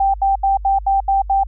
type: tone bursts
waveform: sine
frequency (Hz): 784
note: G5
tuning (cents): 0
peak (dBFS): -12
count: 7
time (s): 0-1.436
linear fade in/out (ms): 5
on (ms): 140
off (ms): 76
effects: added 50 Hz sine -27 dBFS peak until 1.47 s